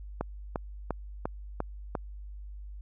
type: click train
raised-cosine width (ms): 1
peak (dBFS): -16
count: 6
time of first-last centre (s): 0.21-1.952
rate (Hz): 2.87
effects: added 50 Hz sine -40 dBFS peak until 2.81 s